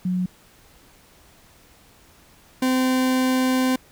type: tone pair in turn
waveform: sine / 40% pulse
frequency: 182.2 / 257.7 Hz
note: F#3 / C4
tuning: -26 / -26 cents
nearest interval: tritone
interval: 600 cents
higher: second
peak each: -20 / -17 dBFS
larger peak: second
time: 0.05-0.26 / 2.62-3.76 s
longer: second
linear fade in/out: 5 ms
effects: pink hiss -53 dBFS RMS until 3.91 s